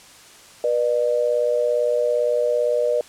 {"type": "tone pair together", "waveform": "sine", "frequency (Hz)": [484.9, 602.6], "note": ["B4", "D5"], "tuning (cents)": [-32, 44], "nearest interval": "major third", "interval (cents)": 376, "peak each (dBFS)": -20, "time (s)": [0.64, 3.01], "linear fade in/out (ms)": 2, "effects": ["white hiss -46 dBFS RMS until 3.08 s", "low-pass 9000 Hz 12 dB/octave"]}